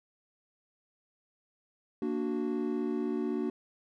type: chord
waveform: triangle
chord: Bb augmented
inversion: none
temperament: equal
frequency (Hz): 233.1 / 293.7 / 370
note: Bb3 / D4 / F#4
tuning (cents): 0 / 0 / 0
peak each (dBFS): -32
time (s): 2.02-3.5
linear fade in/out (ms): 2
effects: none